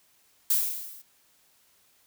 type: noise with level ramp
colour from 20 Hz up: violet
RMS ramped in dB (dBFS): -21 to -49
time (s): 0.5-1.02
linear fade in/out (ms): 5
effects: white hiss -64 dBFS RMS until 2.06 s